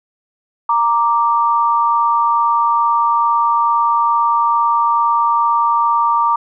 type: tone pair together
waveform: sine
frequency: 932.3 / 1174.6 Hz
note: A#5 / D6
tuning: 0 / 0 cents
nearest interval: major third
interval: 400 cents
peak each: -14 dBFS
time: 0.69-6.36 s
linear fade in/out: 5 ms
effects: none